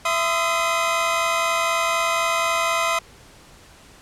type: tone cluster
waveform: 25% pulse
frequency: 667 / 1026 / 1250 Hz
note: E5 / C6 / D#6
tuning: +20 / -34 / +8 cents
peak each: -20 dBFS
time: 0.05-2.99 s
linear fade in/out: 5 ms
effects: pink hiss -48 dBFS RMS until 4.01 s + low-pass 10000 Hz 12 dB/octave